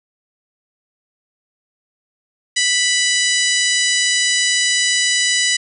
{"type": "harmonic tone", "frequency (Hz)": 987.8, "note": "B5", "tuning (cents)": 0, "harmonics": [2, 3, 4, 5, 6, 7, 8, 9], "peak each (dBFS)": [-19, -21, -22, -23, -24, -24, -25, -26], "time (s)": [2.56, 5.57], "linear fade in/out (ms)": 10, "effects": []}